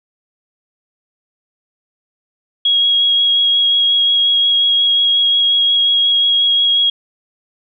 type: tone with vibrato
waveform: sine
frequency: 3300 Hz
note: G#7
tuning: 12 cents flat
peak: -10 dBFS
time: 2.65-6.9 s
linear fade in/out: 5 ms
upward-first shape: sine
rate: 5.6 Hz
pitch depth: 11 cents each way
effects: none